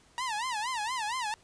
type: tone with vibrato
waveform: sawtooth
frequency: 932.3 Hz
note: A#5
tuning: in tune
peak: -27 dBFS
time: 0.18-1.34 s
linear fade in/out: 0 ms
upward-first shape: sine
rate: 4.3 Hz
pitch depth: 200 cents each way
effects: pink hiss -61 dBFS RMS until 1.43 s + resampled to 22050 Hz